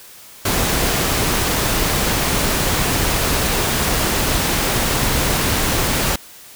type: noise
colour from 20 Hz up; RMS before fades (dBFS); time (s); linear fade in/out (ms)
pink; -18; 0.45-6.16; 5
effects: white hiss -41 dBFS RMS until 6.55 s